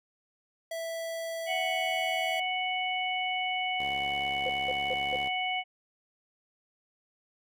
square tone, 659.3 Hz, E5, in tune, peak -34 dBFS, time 0.71-2.4 s, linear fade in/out 5 ms
harmonic tone, 740 Hz, F#5, in tune, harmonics 1 / 3 / 4, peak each -32 / -32 / -35 dBFS, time 1.46-5.64 s, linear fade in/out 50 ms
5% pulse tone with vibrato, 69.3 Hz, C#2, in tune, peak -31 dBFS, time 3.79-5.29 s, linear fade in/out 10 ms, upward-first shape sine, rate 17 Hz, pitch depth 140 cents each way
sine tone bursts, 515 Hz, C5, 28 cents flat, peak -30 dBFS, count 4, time 4.46-5.158 s, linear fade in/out 0 ms, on 32 ms, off 190 ms
effects none

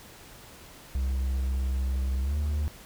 triangle tone with pitch glide, 65.41 to 74.27 Hz, C2 to D2, 0 to +20 cents, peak -23 dBFS, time 0.95-2.68 s, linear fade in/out 0 ms, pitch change +220 cents, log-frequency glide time 2.21-2.36 s, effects pink hiss -49 dBFS RMS until 2.85 s

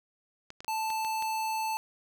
clicks, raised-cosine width 0.2 ms, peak -25 dBFS, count 6, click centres 0.504 / 0.605 / 0.646 / 0.903 / 1.048 / 1.224 s
square tone, 880 Hz, A5, in tune, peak -30 dBFS, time 0.68-1.77 s, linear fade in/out 0 ms
effects none

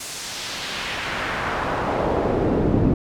brown noise with band-pass filter sweep, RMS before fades -23 dBFS, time 0-2.94 s, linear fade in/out 5 ms, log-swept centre 8300 to 240 Hz, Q 1.1, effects none

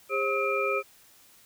sine tone cluster, 404.9 / 534 / 1280 / 2386 Hz, G#4 / C5 / D#6 / D7, -44 / +35 / +49 / +27 cents, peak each -30 dBFS, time 0.09-0.83 s, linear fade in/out 50 ms, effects white hiss -57 dBFS RMS until 1.45 s

